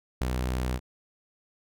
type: tone with ADSR envelope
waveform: sawtooth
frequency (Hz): 62.8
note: B1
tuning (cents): +30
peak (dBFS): -21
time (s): 0.21-0.8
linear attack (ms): 3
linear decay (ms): 47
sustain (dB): -2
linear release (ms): 48
effects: none